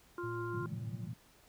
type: harmonic tone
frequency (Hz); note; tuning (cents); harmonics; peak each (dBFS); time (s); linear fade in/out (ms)
349.2; F4; 0; 1 / 3 / 4; -39 / -44 / -45; 0.18-0.66; 2
type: tone with vibrato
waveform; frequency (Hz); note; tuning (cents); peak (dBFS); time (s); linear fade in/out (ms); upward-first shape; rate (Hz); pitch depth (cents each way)
triangle; 114.2; A#2; -35; -39; 0.23-1.08; 10; triangle; 2.7; 10
type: band-pass noise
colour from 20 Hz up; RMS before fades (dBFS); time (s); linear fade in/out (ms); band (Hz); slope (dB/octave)
pink; -43; 0.53-1.14; 10; 110 to 200; 48
effects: pink hiss -64 dBFS RMS until 1.48 s